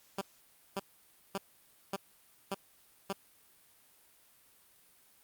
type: tone bursts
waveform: 10% pulse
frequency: 196 Hz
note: G3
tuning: in tune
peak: -25 dBFS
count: 6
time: 0.18-3.128 s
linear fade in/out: 5 ms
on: 33 ms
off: 550 ms
effects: white hiss -64 dBFS RMS until 5.23 s + Opus 48 kbps